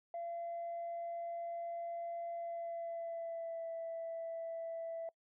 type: tone with pitch glide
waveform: sine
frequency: 682 to 661.8 Hz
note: F5 to E5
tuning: -41 to +7 cents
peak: -38 dBFS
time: 0.14-5.09 s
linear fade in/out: 2 ms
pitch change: -52 cents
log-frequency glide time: 2.33-3.67 s
effects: noise-tail reverb RT60 0.1 s tail -25 dB re dry + tanh soft clip ceiling -36 dBFS